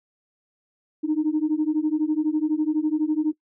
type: beating tone pair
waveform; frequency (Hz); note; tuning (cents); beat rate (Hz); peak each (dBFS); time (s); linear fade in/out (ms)
sine; 301.5 / 313.5; D4 / D#4; +46 / +13; 12; -22; 1.03-3.33; 20
effects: noise-tail reverb RT60 0.1 s tail -21 dB re dry + tanh soft clip ceiling -14 dBFS